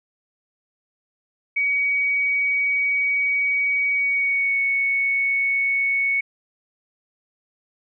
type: tone with pitch glide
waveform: sine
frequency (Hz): 2258 to 2218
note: C#7 to C#7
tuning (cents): +31 to 0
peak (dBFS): -18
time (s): 1.56-6.21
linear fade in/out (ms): 10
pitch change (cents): -31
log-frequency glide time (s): 3.93-4.6
effects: none